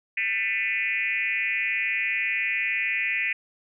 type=tone with frequency modulation; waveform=sine; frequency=2217 Hz; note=C#7; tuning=in tune; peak=-23 dBFS; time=0.17-3.33 s; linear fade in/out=5 ms; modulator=218 Hz; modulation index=1.7; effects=none